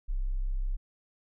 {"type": "tone", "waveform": "sine", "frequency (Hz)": 32.7, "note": "C1", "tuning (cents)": 0, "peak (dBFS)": -27, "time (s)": [0.08, 0.77], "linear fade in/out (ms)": 20, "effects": []}